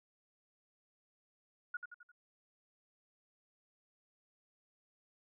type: tone with echo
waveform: sine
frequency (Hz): 1443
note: F#6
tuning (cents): -44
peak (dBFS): -36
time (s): 1.74-1.77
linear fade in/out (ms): 5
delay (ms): 87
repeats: 4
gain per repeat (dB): -6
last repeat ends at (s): 2.118
effects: none